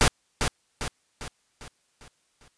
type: noise with echo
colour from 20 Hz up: pink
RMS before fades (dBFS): -18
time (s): 0.01-0.08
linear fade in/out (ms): 0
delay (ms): 400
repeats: 6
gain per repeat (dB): -6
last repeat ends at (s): 2.48
effects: white hiss -69 dBFS RMS until 2.57 s + resampled to 22050 Hz